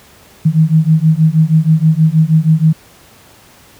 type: beating tone pair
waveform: sine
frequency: 155.56 / 161.86 Hz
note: D#3 / E3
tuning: 0 / -31 cents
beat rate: 6.3 Hz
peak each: -10 dBFS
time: 0.45-2.73 s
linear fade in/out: 10 ms
effects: pink hiss -43 dBFS RMS until 3.79 s + high-pass 60 Hz 12 dB/octave